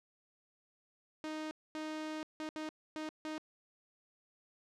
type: tone bursts at uneven times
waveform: sawtooth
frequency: 310.4 Hz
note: D#4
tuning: 4 cents flat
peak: -35 dBFS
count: 6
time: 1.24-1.51 / 1.75-2.23 / 2.4-2.49 / 2.56-2.69 / 2.96-3.09 / 3.25-3.38 s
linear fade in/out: 0 ms
effects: low-pass 6000 Hz 12 dB/octave